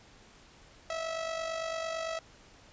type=tone with amplitude modulation; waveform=sawtooth; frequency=652 Hz; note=E5; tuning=19 cents flat; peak=-27 dBFS; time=0.9-2.19 s; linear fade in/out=2 ms; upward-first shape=sine; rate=48.9 Hz; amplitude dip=55%; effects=pink hiss -57 dBFS RMS until 2.72 s + resampled to 16000 Hz